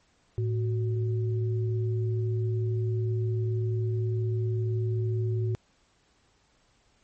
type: tone pair together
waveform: sine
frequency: 110.3 / 371 Hz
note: A2 / F#4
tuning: +5 / +5 cents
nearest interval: octave + major sixth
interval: 2100 cents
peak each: -25 / -34 dBFS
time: 0.38-5.55 s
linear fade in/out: 0 ms
effects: pink hiss -66 dBFS RMS until 7.03 s + MP3 32 kbps